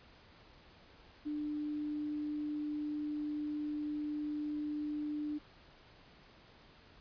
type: tone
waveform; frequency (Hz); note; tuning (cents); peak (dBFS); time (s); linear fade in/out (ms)
sine; 298.4; D4; +28; -35; 1.25-5.39; 20
effects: pink hiss -60 dBFS RMS until 7 s + resampled to 11025 Hz